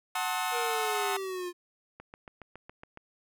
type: chord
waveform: sawtooth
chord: F# diminished seventh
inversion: none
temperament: just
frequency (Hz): 740 / 888 / 1065.6 / 1278.7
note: F#5 / A5 / C6 / Eb6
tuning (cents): 0 / +16 / +31 / +47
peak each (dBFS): -29 / -31 / -33 / -32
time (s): 0.15-1.17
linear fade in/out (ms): 5
type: exponential sweep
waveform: square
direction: down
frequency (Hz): 482.3 to 349.2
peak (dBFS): -34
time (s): 0.51-1.53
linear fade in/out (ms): 50
type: click train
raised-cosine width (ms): 0.5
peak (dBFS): -30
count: 8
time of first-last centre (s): 2-2.974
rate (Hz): 7.19
effects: none